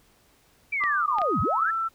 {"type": "linear two-way sweep", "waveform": "sine", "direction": "down then up", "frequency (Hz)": [2369, 68, 1788], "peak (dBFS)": -24, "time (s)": [0.72, 1.71], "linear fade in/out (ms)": 10, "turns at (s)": 1.41}
{"type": "tone with pitch glide", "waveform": "sine", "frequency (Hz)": [1175, 1334.2], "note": ["D6", "E6"], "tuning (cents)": [1, 20], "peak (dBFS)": -24, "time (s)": [0.8, 1.89], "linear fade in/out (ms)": 20, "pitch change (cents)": 219, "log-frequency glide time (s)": [0.92, 1.73]}
{"type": "clicks", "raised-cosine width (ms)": 0.3, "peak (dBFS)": -19, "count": 3, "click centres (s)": [0.838, 1.185, 1.217]}
{"effects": ["pink hiss -61 dBFS RMS until 1.94 s"]}